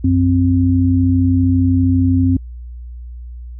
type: tone pair together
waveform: sine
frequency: 92.5 / 262.4 Hz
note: F#2 / C4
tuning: 0 / +5 cents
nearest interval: octave + tritone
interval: 1805 cents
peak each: -13 dBFS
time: 0.04-2.37 s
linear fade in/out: 5 ms
effects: added 60 Hz sine -28 dBFS peak until 3.59 s